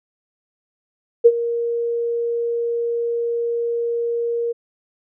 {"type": "tone with ADSR envelope", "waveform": "sine", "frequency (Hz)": 469.2, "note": "A#4", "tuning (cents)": 11, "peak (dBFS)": -4, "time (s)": [1.24, 4.53], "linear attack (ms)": 20, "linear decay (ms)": 50, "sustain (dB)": -15, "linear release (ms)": 19, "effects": []}